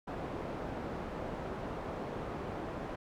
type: low-pass noise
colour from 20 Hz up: white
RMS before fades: -40 dBFS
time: 0.07-2.96 s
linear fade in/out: 10 ms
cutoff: 690 Hz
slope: 12 dB/octave
effects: none